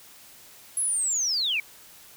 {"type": "linear sweep", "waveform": "sine", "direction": "down", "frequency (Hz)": [10940, 2219], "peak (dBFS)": -23, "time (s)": [0.77, 1.6], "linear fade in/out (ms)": 2, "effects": ["white hiss -50 dBFS RMS until 2.16 s"]}